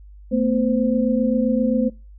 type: tone cluster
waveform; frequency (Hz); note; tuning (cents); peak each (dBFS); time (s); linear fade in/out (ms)
sine; 224 / 251.6 / 517; A3 / B3 / C5; +31 / +32 / -21; -19 / -21 / -23; 0.31-1.9; 20
effects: noise-tail reverb RT60 0.3 s tail -24 dB re dry + added 50 Hz sine -40 dBFS peak until 2.18 s